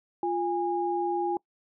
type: tone pair together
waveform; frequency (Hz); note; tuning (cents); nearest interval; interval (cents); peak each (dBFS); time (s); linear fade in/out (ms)
sine; 349.2 / 819.6; F4 / G#5; 0 / -23; octave + minor third; 1477; -28; 0.23-1.37; 2
effects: noise-tail reverb RT60 0.1 s tail -24 dB re dry